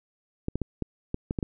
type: clicks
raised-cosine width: 3 ms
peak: -15 dBFS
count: 8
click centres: 0.484 / 0.556 / 0.617 / 0.823 / 1.144 / 1.309 / 1.388 / 1.428 s
effects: none